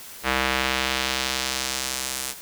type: tone with band-pass filter sweep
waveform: square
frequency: 65.41 Hz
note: C2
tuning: in tune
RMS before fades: -26 dBFS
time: 0.23-2.35 s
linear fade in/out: 50 ms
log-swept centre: 1900 to 10000 Hz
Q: 0.9
effects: white hiss -41 dBFS RMS until 2.41 s